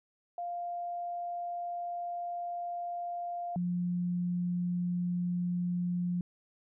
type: tone pair in turn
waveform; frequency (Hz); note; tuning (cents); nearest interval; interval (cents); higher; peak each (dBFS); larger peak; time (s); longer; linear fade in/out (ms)
sine; 698.5 / 176.86; F5 / F3; 0 / +22; 2 octaves; 2378; first; -34 / -29; second; 0.38-3.56 / 3.56-6.21; first; 2
effects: none